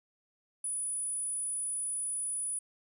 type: tone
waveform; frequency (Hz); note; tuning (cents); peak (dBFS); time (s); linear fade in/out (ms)
sine; 9870; D#9; -15; -32; 0.64-2.59; 5
effects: none